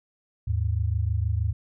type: tone pair together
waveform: sine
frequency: 78.7 / 105.05 Hz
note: D#2 / G#2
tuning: +20 / +20 cents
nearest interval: perfect fourth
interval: 500 cents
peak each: -25 / -25 dBFS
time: 0.47-1.53 s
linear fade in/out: 10 ms
effects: none